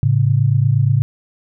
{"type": "tone pair together", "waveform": "sine", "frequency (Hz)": [109.4, 137.84], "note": ["A2", "C#3"], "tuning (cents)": [-9, -9], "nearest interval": "major third", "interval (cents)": 400, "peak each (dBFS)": -14, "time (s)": [0.03, 1.02], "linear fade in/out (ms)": 0, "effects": []}